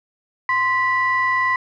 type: tone pair together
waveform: sine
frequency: 1039 / 1961.4 Hz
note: C6 / B6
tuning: -12 / -12 cents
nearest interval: major seventh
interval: 1100 cents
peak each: -18 dBFS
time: 0.49-1.56 s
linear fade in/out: 2 ms
effects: tanh soft clip ceiling -10 dBFS